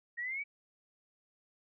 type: exponential sweep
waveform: sine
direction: up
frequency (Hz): 1864.7 to 2308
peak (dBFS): -35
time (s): 0.17-0.44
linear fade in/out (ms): 20
effects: none